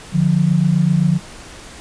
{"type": "tone pair together", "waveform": "sine", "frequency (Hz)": [149.1, 176.84], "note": ["D3", "F3"], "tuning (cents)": [27, 22], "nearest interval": "minor third", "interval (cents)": 295, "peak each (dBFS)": [-15, -14], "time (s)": [0.12, 1.2], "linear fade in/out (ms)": 50, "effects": ["pink hiss -37 dBFS RMS until 1.8 s", "resampled to 22050 Hz"]}